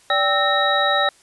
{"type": "tone cluster", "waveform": "sine", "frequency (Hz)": [580, 782, 1312, 1839, 3840], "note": ["D5", "G5", "E6", "A#6", "B7"], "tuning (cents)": [-22, -4, -9, -24, -49], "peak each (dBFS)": -22, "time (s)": [0.1, 1.09], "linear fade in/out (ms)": 2, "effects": ["white hiss -53 dBFS RMS until 1.22 s", "resampled to 24000 Hz"]}